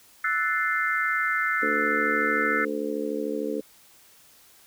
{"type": "chord", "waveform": "sine", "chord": "F# half-diminished seventh", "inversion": "third", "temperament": "equal", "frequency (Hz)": [1318.5, 1480, 1760, 2093], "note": ["E6", "F#6", "A6", "C7"], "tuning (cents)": [0, 0, 0, 0], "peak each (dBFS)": -28, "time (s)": [0.24, 2.65], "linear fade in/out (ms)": 5}
{"type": "harmonic tone", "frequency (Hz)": 73.4, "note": "D2", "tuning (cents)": 0, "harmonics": [3, 4, 5, 6, 7], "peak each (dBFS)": [-35, -31, -40, -30, -33], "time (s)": [1.62, 3.61], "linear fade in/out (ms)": 10}
{"effects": ["white hiss -55 dBFS RMS until 4.66 s"]}